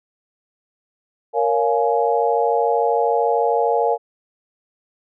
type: chord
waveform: sine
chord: Bb minor seventh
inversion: none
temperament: just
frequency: 466.2 / 559.4 / 699.2 / 839.1 Hz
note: Bb4 / Db5 / F5 / Ab5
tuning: 0 / +16 / +2 / +18 cents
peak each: -19 / -23 / -21 / -21 dBFS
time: 1.33-3.98 s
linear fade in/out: 50 ms
effects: none